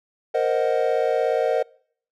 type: chord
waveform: triangle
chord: C half-diminished seventh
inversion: third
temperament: equal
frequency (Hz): 466.2 / 523.3 / 622.3 / 740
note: Bb4 / C5 / Eb5 / Gb5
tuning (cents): 0 / 0 / 0 / 0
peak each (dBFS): -21 / -22 / -22 / -25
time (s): 0.34-1.63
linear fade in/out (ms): 10
effects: noise-tail reverb RT60 0.6 s tail -26 dB re dry